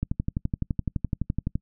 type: click train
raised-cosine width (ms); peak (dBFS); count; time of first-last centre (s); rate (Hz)
5; -13; 19; 0.03-1.555; 11.8
effects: noise-tail reverb RT60 0.1 s tail -26 dB re dry